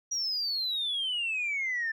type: exponential sweep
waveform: sine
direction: down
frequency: 5800 to 1760 Hz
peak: -27 dBFS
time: 0.11-1.92 s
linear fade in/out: 10 ms
effects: tanh soft clip ceiling -25 dBFS